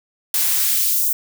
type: noise with high-pass filter sweep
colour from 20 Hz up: blue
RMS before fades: -18 dBFS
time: 0.34-1.13 s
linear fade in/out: 2 ms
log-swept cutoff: 270 to 10000 Hz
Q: 0.7
effects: none